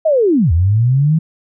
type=linear two-way sweep; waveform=sine; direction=down then up; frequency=659.3 to 77.9 to 163.9 Hz; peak=-9 dBFS; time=0.05-1.19 s; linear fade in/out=10 ms; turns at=0.52 s; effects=none